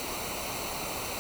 pink noise with comb filter, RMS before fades -35 dBFS, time 0-1.19 s, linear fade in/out 0 ms, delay 0.59 ms, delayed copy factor -0.65, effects none

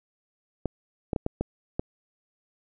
clicks, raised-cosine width 2 ms, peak -13 dBFS, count 6, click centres 0.657 / 1.132 / 1.162 / 1.264 / 1.41 / 1.795 s, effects none

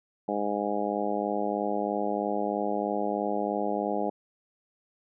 harmonic tone, 103.1 Hz, G#2, 12 cents flat, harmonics 2 / 3 / 4 / 5 / 6 / 7 / 8, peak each -34 / -34 / -34 / -34 / -34 / -34 / -34 dBFS, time 0.28-4.1 s, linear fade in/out 5 ms, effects none

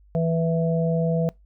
harmonic tone, 164.81 Hz, E3, in tune, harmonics 1 / 3 / 4, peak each -21 / -26 / -27 dBFS, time 0.15-1.29 s, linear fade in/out 0 ms, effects noise-tail reverb RT60 0.2 s tail -25 dB re dry + added 50 Hz sine -51 dBFS peak until 1.45 s

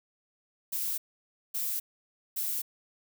violet noise bursts, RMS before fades -32 dBFS, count 3, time 0.72-2.62 s, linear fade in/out 10 ms, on 260 ms, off 560 ms, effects none

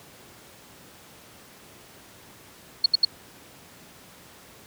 sine tone bursts, 4340 Hz, C#8, 37 cents flat, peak -13 dBFS, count 3, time 2.84-3.05 s, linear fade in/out 5 ms, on 20 ms, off 75 ms, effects pink hiss -49 dBFS RMS until 4.66 s + high-pass 100 Hz 12 dB/octave

